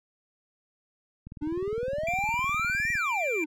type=click train; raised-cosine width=5 ms; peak=-29 dBFS; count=34; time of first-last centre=1.27-2.954 s; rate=19.6 Hz
type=exponential two-way sweep; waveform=triangle; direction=up then down; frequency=289.1 to 1947 to 289.1 Hz; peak=-26 dBFS; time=1.41-3.46 s; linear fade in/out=20 ms; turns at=2.92 s
type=tone; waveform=triangle; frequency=2361 Hz; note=D7; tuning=9 cents sharp; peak=-27 dBFS; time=2.07-3.44 s; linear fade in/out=2 ms
effects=none